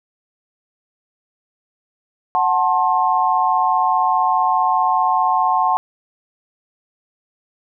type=chord; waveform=sine; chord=F# diminished; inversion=none; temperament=equal with one note detuned; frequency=740 / 880 / 1064.8 Hz; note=F#5 / A5 / C6; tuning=0 / 0 / +30 cents; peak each=-18 dBFS; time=2.35-5.77 s; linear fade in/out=0 ms; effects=none